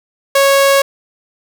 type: tone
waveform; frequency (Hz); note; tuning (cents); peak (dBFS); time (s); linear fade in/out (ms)
sawtooth; 552; C#5; -7; -4; 0.35-0.82; 5
effects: none